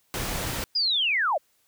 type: noise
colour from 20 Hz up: pink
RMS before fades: -30 dBFS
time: 0.14-0.64 s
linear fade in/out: 0 ms
type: linear sweep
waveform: sine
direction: down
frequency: 5020 to 523 Hz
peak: -21 dBFS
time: 0.75-1.38 s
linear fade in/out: 10 ms
effects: white hiss -67 dBFS RMS until 1.67 s